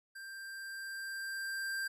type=tone with level ramp; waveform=square; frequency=1581 Hz; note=G6; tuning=14 cents sharp; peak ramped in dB=-46 to -35 dBFS; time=0.15-1.88 s; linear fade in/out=10 ms; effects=resampled to 32000 Hz